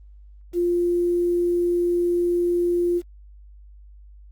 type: tone with quantisation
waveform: sine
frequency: 349.2 Hz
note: F4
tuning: in tune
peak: -18 dBFS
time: 0.53-3.02 s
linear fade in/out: 50 ms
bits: 8
effects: added 50 Hz sine -43 dBFS peak until 4.31 s + Opus 24 kbps